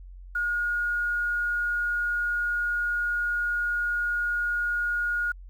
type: tone with quantisation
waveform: sine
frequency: 1435 Hz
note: F6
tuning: 47 cents sharp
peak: -24 dBFS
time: 0.35-5.32 s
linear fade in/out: 5 ms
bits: 9
effects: added 45 Hz sine -41 dBFS peak until 5.49 s